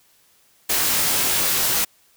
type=noise with comb filter; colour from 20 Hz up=white; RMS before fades=-20 dBFS; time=0.69-1.85 s; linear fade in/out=10 ms; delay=20 ms; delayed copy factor=-0.85; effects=white hiss -58 dBFS RMS until 2.16 s